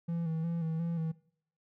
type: tone with vibrato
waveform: triangle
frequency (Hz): 164.81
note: E3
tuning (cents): 0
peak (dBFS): -29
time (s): 0.08-1.12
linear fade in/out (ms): 10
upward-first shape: square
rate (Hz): 2.8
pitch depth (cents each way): 39
effects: noise-tail reverb RT60 0.6 s tail -20 dB re dry